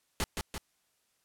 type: noise with echo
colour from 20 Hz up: pink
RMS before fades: -30 dBFS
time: 0.2-0.24 s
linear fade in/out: 0 ms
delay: 170 ms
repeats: 2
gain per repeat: -4 dB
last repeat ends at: 0.58 s
effects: white hiss -74 dBFS RMS until 1.24 s + low-pass 12000 Hz 12 dB/octave